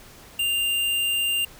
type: tone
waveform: square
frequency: 2794 Hz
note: F7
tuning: in tune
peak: -22 dBFS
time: 0.39-1.45 s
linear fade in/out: 5 ms
effects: pink hiss -47 dBFS RMS until 1.59 s